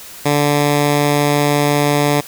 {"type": "tone", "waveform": "10% pulse", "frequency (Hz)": 145.7, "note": "D3", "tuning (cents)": -13, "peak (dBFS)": -4, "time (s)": [0.25, 2.21], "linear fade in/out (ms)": 10, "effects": ["white hiss -35 dBFS RMS until 2.27 s"]}